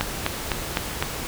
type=click train; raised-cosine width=0.3 ms; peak=-5 dBFS; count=5; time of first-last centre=0.01-1.025 s; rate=3.94 Hz; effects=pink hiss -31 dBFS RMS until 1.27 s